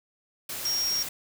sine tone in noise, 5588 Hz, F8, in tune, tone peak -25 dBFS, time 0.65-1.03 s, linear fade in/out 5 ms, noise white, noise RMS -35 dBFS, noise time 0.49-1.09 s, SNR +7 dB, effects none

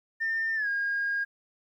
sine tone with pitch glide, 1804 to 1625.9 Hz, A6 to G#6, +43 to -37 cents, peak -25 dBFS, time 0.2-1.25 s, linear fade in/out 20 ms, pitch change -180 cents, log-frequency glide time 0.55-0.68 s, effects tanh soft clip ceiling -22 dBFS + 11-bit

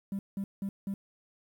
triangle tone bursts, 196.9 Hz, G3, 8 cents sharp, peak -28 dBFS, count 4, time 0.12-0.94 s, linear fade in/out 2 ms, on 70 ms, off 180 ms, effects tanh soft clip ceiling -27 dBFS + 10-bit

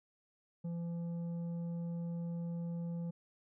sine tone with tanh clipping, 170 Hz, F3, 46 cents flat, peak -38 dBFS, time 0.64-3.11 s, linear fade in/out 10 ms, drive 7 dB, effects none

